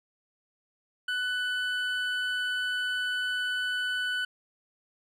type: tone pair together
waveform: triangle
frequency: 1491 / 2997 Hz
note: F#6 / F#7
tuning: +13 / +22 cents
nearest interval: octave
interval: 1209 cents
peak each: -27 / -32 dBFS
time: 1.08-4.25 s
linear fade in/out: 5 ms
effects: none